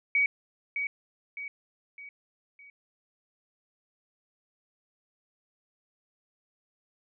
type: tone with echo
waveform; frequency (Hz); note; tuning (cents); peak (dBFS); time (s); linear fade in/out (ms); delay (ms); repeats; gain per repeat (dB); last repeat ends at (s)
sine; 2261; C#7; +34; -21; 0.15-0.26; 2; 610; 4; -7; 2.7
effects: none